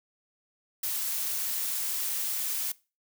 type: noise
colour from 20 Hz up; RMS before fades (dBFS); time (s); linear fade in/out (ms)
blue; -31; 0.83-2.72; 5
effects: noise-tail reverb RT60 0.3 s tail -21 dB re dry

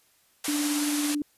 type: band-pass noise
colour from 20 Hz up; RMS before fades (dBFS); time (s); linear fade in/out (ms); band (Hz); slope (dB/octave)
white; -32; 0.44-1.15; 5; 490 to 12000; 48
type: tone with tremolo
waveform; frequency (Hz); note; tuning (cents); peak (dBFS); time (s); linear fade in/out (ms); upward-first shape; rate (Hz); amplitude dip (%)
sine; 293.7; D4; 0; -24; 0.48-1.22; 2; sine; 18; 30
effects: white hiss -64 dBFS RMS until 1.37 s + resampled to 32000 Hz

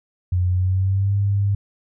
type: tone with pitch glide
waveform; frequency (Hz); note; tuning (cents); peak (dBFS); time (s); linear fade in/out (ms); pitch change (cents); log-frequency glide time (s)
sine; 90.3 to 100.19; F#2 to G2; -42 to +38; -16; 0.32-1.55; 5; +180; 0.5-1.15
effects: none

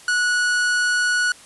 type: tone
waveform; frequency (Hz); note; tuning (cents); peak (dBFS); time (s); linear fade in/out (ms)
45% pulse; 1467; F#6; -15; -17; 0.08-1.32; 2
effects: white hiss -45 dBFS RMS until 1.45 s + resampled to 24000 Hz

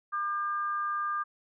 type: tone pair together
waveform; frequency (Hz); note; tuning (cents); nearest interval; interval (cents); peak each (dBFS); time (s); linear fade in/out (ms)
sine; 1200 / 1601.8; D6 / G6; +37 / +37; perfect fourth; 500; -29 / -37; 0.12-1.24; 20
effects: none

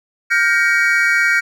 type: chord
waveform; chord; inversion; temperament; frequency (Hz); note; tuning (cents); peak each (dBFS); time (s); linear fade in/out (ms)
triangle; G half-diminished seventh; third; just; 1411.2 / 1568 / 1881.6 / 2258; F6 / G6 / Bb6 / Db7; +18 / 0 / +16 / +31; -16; 0.3-1.41; 20
effects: none

